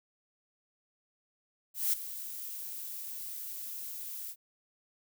violet noise with ADSR envelope, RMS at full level -27 dBFS, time 1.74-4.36 s, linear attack 190 ms, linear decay 10 ms, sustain -14 dB, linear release 66 ms, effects none

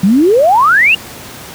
sine exponential sweep, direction up, 178.6 to 2887 Hz, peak -5 dBFS, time 0.03-0.95 s, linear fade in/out 5 ms, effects pink hiss -30 dBFS RMS until 1.54 s + high-pass 80 Hz 12 dB/octave

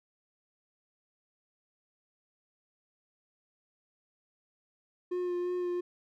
triangle tone with vibrato, 356.4 Hz, F4, 35 cents sharp, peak -28 dBFS, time 5.11-5.81 s, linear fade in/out 10 ms, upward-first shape sine, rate 2.9 Hz, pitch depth 17 cents each way, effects none

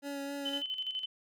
25% pulse tone with vibrato, 280.8 Hz, C#4, 22 cents sharp, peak -33 dBFS, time 0.02-0.63 s, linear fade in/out 50 ms, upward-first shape sine, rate 3.8 Hz, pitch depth 16 cents each way
sine tone with tremolo, 3043 Hz, F#7, 48 cents sharp, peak -32 dBFS, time 0.45-1.06 s, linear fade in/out 10 ms, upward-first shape square, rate 12 Hz, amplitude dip 60%
effects none

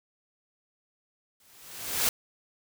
white noise with exponential growth, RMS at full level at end -23 dBFS, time 1.4-2.09 s, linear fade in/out 2 ms, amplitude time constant 150 ms, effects none

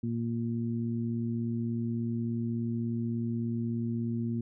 harmonic tone, 116.54 Hz, A#2, in tune, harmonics 1 / 2 / 3, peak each -33 / -31 / -42 dBFS, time 0.03-4.41 s, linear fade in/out 5 ms, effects none

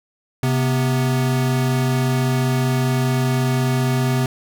square tone pair together, 130.75 / 246.4 Hz, C3 / B3, -1 / -4 cents, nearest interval major seventh, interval 1097 cents, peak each -18 / -24 dBFS, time 0.43-4.26 s, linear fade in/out 2 ms, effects none

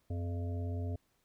harmonic tone with a mistuned harmonic, 85.5 Hz, F2, 36 cents flat, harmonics 1 / 3 / 5 / 7 / 8, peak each -34 / -44 / -48 / -51 / -52 dBFS, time 0.1-0.96 s, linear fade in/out 5 ms, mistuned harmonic 1, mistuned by +110 cents, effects pink hiss -75 dBFS RMS until 1.24 s

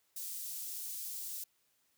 white high-pass noise, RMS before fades -42 dBFS, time 0.16-1.44 s, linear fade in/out 5 ms, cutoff 6200 Hz, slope 12 dB/octave, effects white hiss -75 dBFS RMS until 1.97 s + high-pass 60 Hz 12 dB/octave

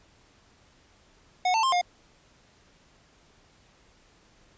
square tone with pitch steps, 732 / 892 / 1057 / 712 Hz, F#5 / A5 / C6 / F5, -19 / +23 / +17 / +33 cents, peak -22 dBFS, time 1.45-1.814 s, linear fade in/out 5 ms, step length 91 ms, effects pink hiss -60 dBFS RMS until 4.57 s + resampled to 16000 Hz

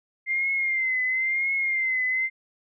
sine tone with vibrato, 2093 Hz, C7, in tune, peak -22 dBFS, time 0.26-2.3 s, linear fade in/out 50 ms, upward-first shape triangle, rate 0.98 Hz, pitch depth 71 cents each way, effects none

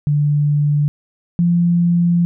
sine tone pair in turn, 146.83 / 172.61 Hz, D3 / F3, 0 / -20 cents, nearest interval minor third, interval 280 cents, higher second, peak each -12 / -11 dBFS, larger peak second, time 0.07-0.88 / 1.39-2.25 s, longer second, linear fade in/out 0 ms, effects none

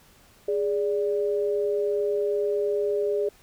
sine tone pair together, 412.9 / 583.9 Hz, G#4 / D5, -10 / -10 cents, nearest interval tritone, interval 600 cents, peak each -23 / -29 dBFS, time 0.48-3.29 s, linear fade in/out 5 ms, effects pink hiss -56 dBFS RMS until 3.42 s

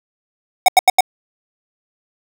square tone bursts, 745 Hz, F#5, 12 cents sharp, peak -6 dBFS, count 4, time 0.66-1.007 s, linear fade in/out 2 ms, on 23 ms, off 85 ms, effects none

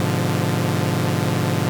sawtooth chord, G# diminished seventh, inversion none, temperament equal with one note detuned, 103.83 / 126.58 / 146.83 / 174.61 Hz, G#2 / B2 / D3 / F3, 0 / +43 / 0 / 0 cents, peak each -20 dBFS, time 0-1.69 s, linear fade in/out 0 ms, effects none

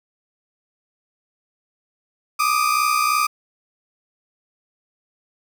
35% pulse tone pair together, 1181.5 / 1244.5 Hz, D6 / D#6, +10 / 0 cents, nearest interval minor second, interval 90 cents, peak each -18 dBFS, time 2.39-3.27 s, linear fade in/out 10 ms, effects none

